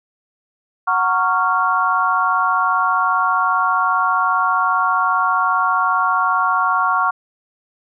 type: chord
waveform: sine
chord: Gb major seventh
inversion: none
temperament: just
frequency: 740 / 925 / 1110 / 1387.5 Hz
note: Gb5 / Bb5 / Db6 / F6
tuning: 0 / -14 / +2 / -12 cents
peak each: -22 / -23 / -17 / -19 dBFS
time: 0.87-7.11 s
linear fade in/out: 10 ms
effects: none